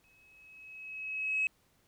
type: tone with exponential growth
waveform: sine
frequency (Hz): 2565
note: E7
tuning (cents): -48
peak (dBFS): -25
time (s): 0.04-1.47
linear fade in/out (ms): 1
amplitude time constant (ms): 310
effects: tanh soft clip ceiling -22 dBFS + pink hiss -70 dBFS RMS until 1.87 s